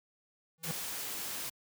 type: tone with exponential growth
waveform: square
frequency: 162.3 Hz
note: E3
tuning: 27 cents flat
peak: -32 dBFS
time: 0.58-0.71 s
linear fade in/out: 0 ms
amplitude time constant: 27 ms
type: noise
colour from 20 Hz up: white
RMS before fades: -39 dBFS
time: 0.63-1.5 s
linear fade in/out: 10 ms
effects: high-pass 80 Hz 12 dB/octave